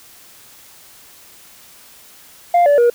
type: tone with pitch steps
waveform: sine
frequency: 698.5 / 577.3 / 477.1 Hz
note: F5 / D5 / A#4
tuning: 0 / -30 / +40 cents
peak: -6 dBFS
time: 2.54-2.9 s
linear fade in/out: 5 ms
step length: 120 ms
effects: tanh soft clip ceiling -8 dBFS + white hiss -44 dBFS RMS until 2.94 s